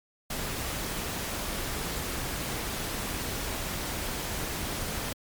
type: noise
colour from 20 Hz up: pink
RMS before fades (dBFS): -33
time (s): 0.3-5.13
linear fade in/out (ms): 5
effects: MP3 96 kbps